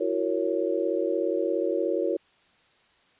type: chord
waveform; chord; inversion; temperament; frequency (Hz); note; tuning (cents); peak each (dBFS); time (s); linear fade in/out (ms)
sine; F# dominant seventh; third; just; 333 / 370 / 462.5 / 555; E4 / F#4 / A#4 / C#5; +18 / 0 / -14 / +2; -29; 0-2.17; 10
effects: white hiss -62 dBFS RMS until 3.19 s + resampled to 8000 Hz